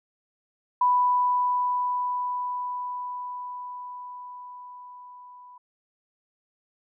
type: tone with level ramp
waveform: sine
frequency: 990 Hz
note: B5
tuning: 4 cents sharp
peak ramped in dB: -17 to -45 dBFS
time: 0.81-5.58 s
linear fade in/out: 5 ms
effects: none